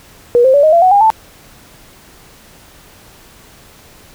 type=tone with pitch steps; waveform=sine; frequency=480.8 / 524.3 / 571.8 / 623.5 / 680 / 741.5 / 808.6 / 881.8 Hz; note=B4 / C5 / D5 / D#5 / F5 / F#5 / G#5 / A5; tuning=-46 / +3 / -46 / +3 / -46 / +4 / -46 / +4 cents; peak=-5 dBFS; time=0.35-1.102 s; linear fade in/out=0 ms; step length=94 ms; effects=pink hiss -42 dBFS RMS until 4.14 s